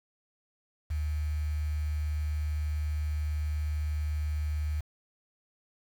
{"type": "tone with quantisation", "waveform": "sine", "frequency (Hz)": 75.6, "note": "D#2", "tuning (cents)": -49, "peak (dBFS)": -28, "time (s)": [0.9, 4.81], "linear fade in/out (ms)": 10, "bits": 8, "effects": []}